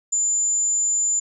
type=tone; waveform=sine; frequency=7090 Hz; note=A8; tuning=12 cents sharp; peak=-18 dBFS; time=0.12-1.2 s; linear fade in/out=10 ms; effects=none